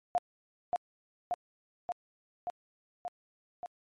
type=tone with echo; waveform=sine; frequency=709 Hz; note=F5; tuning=26 cents sharp; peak=-24 dBFS; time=0.15-0.18 s; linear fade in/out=0 ms; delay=580 ms; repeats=6; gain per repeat=-2 dB; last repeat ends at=3.66 s; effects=MP3 48 kbps